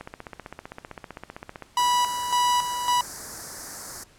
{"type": "click train", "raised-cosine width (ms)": 0.5, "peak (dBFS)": -21, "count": 26, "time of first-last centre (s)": [0.01, 1.623], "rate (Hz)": 15.5}
{"type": "tone with tremolo", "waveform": "45% pulse", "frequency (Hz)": 980, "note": "B5", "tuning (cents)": -14, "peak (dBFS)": -19, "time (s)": [1.77, 3.01], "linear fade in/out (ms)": 2, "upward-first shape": "square", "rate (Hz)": 1.8, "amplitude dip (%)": 60}
{"type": "band-stop noise", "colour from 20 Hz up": "white", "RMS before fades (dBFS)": -35, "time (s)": [1.78, 4.04], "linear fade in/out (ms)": 10, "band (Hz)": [1900, 4700], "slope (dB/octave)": 48}
{"effects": ["pink hiss -56 dBFS RMS until 4.18 s", "low-pass 10000 Hz 12 dB/octave"]}